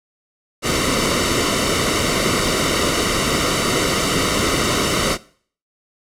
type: noise with comb filter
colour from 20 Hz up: pink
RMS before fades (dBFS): -18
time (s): 0.62-5.18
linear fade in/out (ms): 50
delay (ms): 1.2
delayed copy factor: -0.7
effects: noise-tail reverb RT60 0.5 s tail -20 dB re dry + low-pass 9000 Hz 12 dB/octave